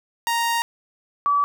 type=tone pair in turn; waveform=sawtooth / sine; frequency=932.3 / 1148 Hz; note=A#5 / D6; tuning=0 / -40 cents; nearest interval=major third; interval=360 cents; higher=second; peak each=-16 dBFS; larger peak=neither; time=0.27-0.62 / 1.26-1.44 s; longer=first; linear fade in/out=0 ms; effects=none